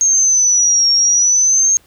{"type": "linear two-way sweep", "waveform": "sine", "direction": "down then up", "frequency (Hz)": [6460, 5530, 6460], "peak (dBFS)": -9, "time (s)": [0.01, 1.77], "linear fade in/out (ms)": 0, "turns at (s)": 0.91, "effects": ["pink hiss -51 dBFS RMS until 1.86 s"]}